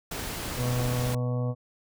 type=noise; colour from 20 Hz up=pink; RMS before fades=-34 dBFS; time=0.11-1.15 s; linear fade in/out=5 ms
type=harmonic tone; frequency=123.47 Hz; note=B2; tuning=in tune; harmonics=1 / 2 / 4 / 5 / 6 / 7 / 8 / 9; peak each=-26 / -35 / -35 / -40 / -47 / -50 / -53 / -45 dBFS; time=0.56-1.55 s; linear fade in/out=50 ms
effects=none